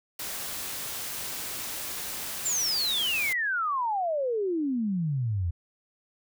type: noise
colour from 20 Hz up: white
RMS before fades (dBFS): -35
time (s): 0.19-3.33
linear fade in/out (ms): 5
type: exponential sweep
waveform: sine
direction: down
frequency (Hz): 7459 to 81.1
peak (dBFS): -25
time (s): 2.45-5.51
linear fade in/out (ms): 10
effects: none